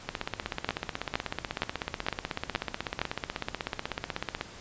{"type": "two click trains", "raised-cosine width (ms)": 0.3, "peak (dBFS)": [-14, -10], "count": [71, 6], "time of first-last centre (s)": [[0.09, 4.411], [0.69, 3.016]], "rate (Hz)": [16.2, 2.15], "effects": ["pink hiss -47 dBFS RMS until 4.6 s", "resampled to 16000 Hz"]}